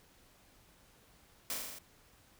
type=noise with echo; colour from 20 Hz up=white; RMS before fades=-37 dBFS; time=1.5-1.54 s; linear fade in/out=0 ms; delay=41 ms; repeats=6; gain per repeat=-2 dB; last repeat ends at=1.786 s; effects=pink hiss -64 dBFS RMS until 2.39 s